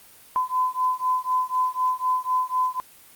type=beating tone pair; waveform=sine; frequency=1013 / 1017 Hz; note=B5 / C6; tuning=+44 / -50 cents; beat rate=4 Hz; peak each=-24 dBFS; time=0.36-2.8 s; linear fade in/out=0 ms; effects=white hiss -50 dBFS RMS until 3.15 s + Opus 32 kbps